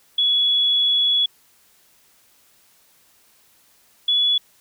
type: tone pair in turn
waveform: sine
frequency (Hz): 3383 / 3408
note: G#7 / G#7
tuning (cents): +31 / +44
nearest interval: unison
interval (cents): 13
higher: second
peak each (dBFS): -15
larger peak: neither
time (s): 0.18-1.26 / 4.08-4.38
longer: first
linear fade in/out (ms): 5
effects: white hiss -57 dBFS RMS until 4.6 s